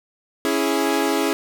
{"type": "chord", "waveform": "sawtooth", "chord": "C# minor", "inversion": "none", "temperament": "equal", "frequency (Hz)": [277.2, 329.6, 415.3], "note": ["C#4", "E4", "G#4"], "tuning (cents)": [0, 0, 0], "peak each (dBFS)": -19, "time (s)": [0.45, 1.33], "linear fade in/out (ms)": 0, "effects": []}